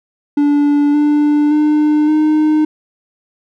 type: tone with pitch steps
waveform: triangle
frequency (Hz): 290 / 295.6 / 301.3 / 307.1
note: D4 / D4 / D4 / D#4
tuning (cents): -22 / +11 / +44 / -23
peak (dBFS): -7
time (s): 0.37-2.65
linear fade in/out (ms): 5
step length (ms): 570
effects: none